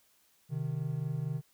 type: tone pair together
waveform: triangle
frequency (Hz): 129.8 / 154.08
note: C3 / D#3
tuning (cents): -13 / -17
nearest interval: minor third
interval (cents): 296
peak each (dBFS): -33 / -32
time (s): 0.49-1.42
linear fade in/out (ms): 50
effects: white hiss -68 dBFS RMS until 1.53 s